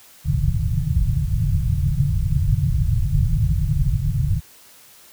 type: low-pass noise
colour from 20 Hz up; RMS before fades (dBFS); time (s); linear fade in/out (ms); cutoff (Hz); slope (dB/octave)
white; -19; 0.24-4.41; 50; 160; 96
effects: white hiss -48 dBFS RMS until 5.12 s